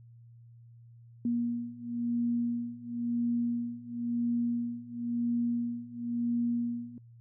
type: beating tone pair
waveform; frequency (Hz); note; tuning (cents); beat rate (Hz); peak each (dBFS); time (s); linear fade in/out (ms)
sine; 237 / 237.97; A#3 / A#3; +29 / +36; 0.97; -33 / -31; 1.25-6.98; 2
effects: noise-tail reverb RT60 0.1 s tail -23 dB re dry + added 117 Hz sine -51 dBFS peak until 7.2 s